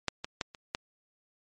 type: clicks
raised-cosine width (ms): 0.2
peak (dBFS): -10 / -17 / -13 / -28 / -13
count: 5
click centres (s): 0.083 / 0.245 / 0.412 / 0.548 / 0.749
effects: MP3 48 kbps